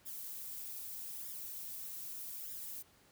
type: noise with flanger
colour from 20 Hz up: violet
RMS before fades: -45 dBFS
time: 0.05-2.83 s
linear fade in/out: 20 ms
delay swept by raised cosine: 0.56 to 5.66 ms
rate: 0.81 Hz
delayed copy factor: +0.8
effects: pink hiss -66 dBFS RMS until 3.11 s + high-pass 60 Hz 12 dB/octave